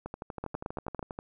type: two click trains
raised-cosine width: 1 ms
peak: -23 / -20 dBFS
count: 15 / 6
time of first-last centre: 0.06-1.189 / 0.44-0.993 s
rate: 12.4 / 9.04 Hz
effects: none